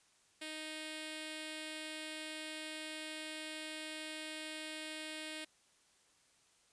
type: tone with notch filter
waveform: 5% pulse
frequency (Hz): 311.1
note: D#4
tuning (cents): 0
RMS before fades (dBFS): -45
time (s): 0.41-5.45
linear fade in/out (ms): 10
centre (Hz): 1100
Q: 1
effects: white hiss -70 dBFS RMS until 6.72 s + resampled to 22050 Hz